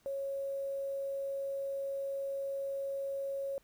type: tone with quantisation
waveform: sine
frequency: 550 Hz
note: C#5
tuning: 14 cents flat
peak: -34 dBFS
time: 0.06-3.58 s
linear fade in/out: 0 ms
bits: 10
effects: pink hiss -69 dBFS RMS until 3.63 s